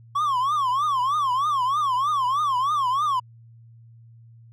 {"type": "tone with vibrato", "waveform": "triangle", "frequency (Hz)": 1100, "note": "C#6", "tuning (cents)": -14, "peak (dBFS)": -18, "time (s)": [0.15, 3.2], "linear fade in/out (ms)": 10, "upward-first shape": "triangle", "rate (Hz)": 3.2, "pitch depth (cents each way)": 220, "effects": ["added 115 Hz sine -46 dBFS peak until 4.52 s"]}